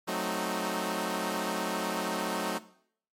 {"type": "chord", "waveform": "10% pulse", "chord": "F# diminished seventh", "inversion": "none", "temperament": "equal", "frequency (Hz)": [185, 220, 261.6, 311.1], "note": ["F#3", "A3", "C4", "Eb4"], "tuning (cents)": [0, 0, 0, 0], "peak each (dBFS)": [-25, -27, -30, -28], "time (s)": [0.07, 2.59], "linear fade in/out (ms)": 20, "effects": ["noise-tail reverb RT60 0.6 s tail -17 dB re dry", "MP3 64 kbps"]}